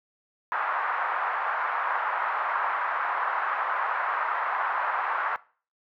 pink band-pass noise, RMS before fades -28 dBFS, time 0.52-5.36 s, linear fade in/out 0 ms, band 900 to 1500 Hz, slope 24 dB/octave, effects noise-tail reverb RT60 0.4 s tail -20 dB re dry

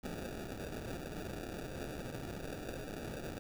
blue noise with sample-and-hold, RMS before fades -43 dBFS, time 0.03-3.39 s, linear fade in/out 10 ms, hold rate 1050 Hz, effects none

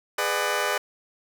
15% pulse chord, G# half-diminished seventh, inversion none, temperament just, 415.3 / 498.4 / 598 / 747.5 Hz, G#4 / B4 / D5 / F#5, 0 / +16 / +31 / +17 cents, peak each -23 / -23 / -21 / -27 dBFS, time 0.18-0.78 s, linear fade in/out 5 ms, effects none

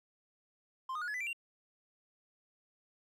triangle tone with pitch steps, 1046.5 / 1230.2 / 1446.2 / 1700 / 1998.5 / 2349 / 2762 Hz, C6 / D#6 / F#6 / G#6 / B6 / D7 / F7, 0 / -20 / -40 / +40 / +20 / 0 / -20 cents, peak -34 dBFS, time 0.89-1.331 s, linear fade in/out 5 ms, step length 63 ms, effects none

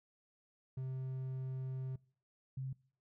triangle / sine tone pair in turn, 130.81 / 132.41 Hz, C3 / C3, 0 / +21 cents, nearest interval unison, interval 21 cents, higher second, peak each -36 / -38 dBFS, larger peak first, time 0.77-1.96 / 2.57-2.73 s, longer first, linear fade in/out 5 ms, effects noise-tail reverb RT60 0.5 s tail -24 dB re dry

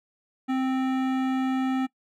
sine tone with hard clipping, 261.6 Hz, C4, in tune, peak -25 dBFS, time 0.48-1.87 s, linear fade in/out 20 ms, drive 16 dB, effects noise-tail reverb RT60 0.1 s tail -21 dB re dry

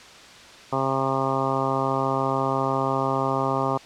harmonic tone, 134.3 Hz, C3, 46 cents sharp, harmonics 1 / 2 / 3 / 4 / 5 / 6 / 7 / 8 / 9, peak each -30 / -30 / -30 / -30 / -30 / -30 / -30 / -30 / -30 dBFS, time 0.72-3.78 s, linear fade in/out 10 ms, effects white hiss -45 dBFS RMS until 3.85 s + low-pass 5000 Hz 12 dB/octave

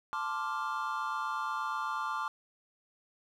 triangle chord, D minor seventh, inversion second, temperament equal, 880 / 1046.5 / 1174.7 / 1396.9 Hz, A5 / C6 / D6 / F6, 0 / 0 / 0 / 0 cents, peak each -37 / -37 / -34 / -37 dBFS, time 0.13-2.28 s, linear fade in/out 0 ms, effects none

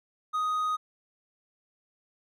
triangle tone, 1248 Hz, D#6, 5 cents sharp, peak -24 dBFS, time 0.33-0.77 s, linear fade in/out 20 ms, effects none

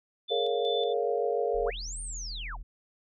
sine tone with tremolo, 3520 Hz, A7, in tune, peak -32 dBFS, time 0.28-0.94 s, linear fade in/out 20 ms, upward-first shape square, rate 2.7 Hz, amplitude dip 60%
sine chord, Bb minor seventh, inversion third, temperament just, 419.5 / 466.2 / 559.4 / 699.2 Hz, Ab4 / Bb4 / Db5 / F5, +17 / 0 / +16 / +2 cents, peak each -31 / -29 / -33 / -33 dBFS, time 0.3-1.71 s, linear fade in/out 20 ms
triangle tone, 40.28 Hz, E1, 39 cents flat, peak -35 dBFS, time 1.54-2.63 s, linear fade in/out 10 ms
sine linear two-way sweep, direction up then down, 619 to 9120 to 619 Hz, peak -37 dBFS, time 1.65-2.57 s, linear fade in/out 20 ms, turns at 2.01 s
effects none

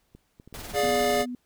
clicks, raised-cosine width 3 ms, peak -34 dBFS, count 7, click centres 0.15 / 0.399 / 0.476 / 0.527 / 0.593 / 0.742 / 0.857 s
pink noise with tremolo, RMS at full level -37 dBFS, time 0.54-1.23 s, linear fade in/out 0 ms, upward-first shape sine, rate 20 Hz, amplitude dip 45%
square chord, D diminished, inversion second, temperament equal with one note detuned, 415.3 / 587.3 / 711.1 Hz, Ab4 / D5 / F5, 0 / 0 / +31 cents, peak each -27 dBFS, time 0.73-1.26 s, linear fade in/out 50 ms
sine tone, 246.9 Hz, B3, in tune, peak -31 dBFS, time 0.83-1.35 s, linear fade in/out 2 ms
effects pink hiss -70 dBFS RMS until 1.45 s

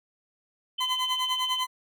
sine tone, 3069 Hz, G7, 37 cents flat, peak -27 dBFS, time 0.78-1.64 s, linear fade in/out 10 ms
40% pulse tone with tremolo, 1018 Hz, C6, 48 cents flat, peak -25 dBFS, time 0.8-1.67 s, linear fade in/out 10 ms, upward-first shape sine, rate 10 Hz, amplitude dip 90%
effects none

